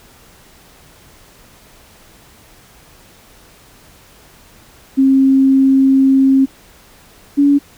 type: tone pair in turn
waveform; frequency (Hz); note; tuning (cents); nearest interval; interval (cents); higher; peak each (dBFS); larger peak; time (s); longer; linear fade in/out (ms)
sine; 268.2 / 284.1; C4 / C#4; +43 / +43; minor second; 100; second; -7; neither; 4.97-6.46 / 7.37-7.59; first; 20
effects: pink hiss -45 dBFS RMS until 7.77 s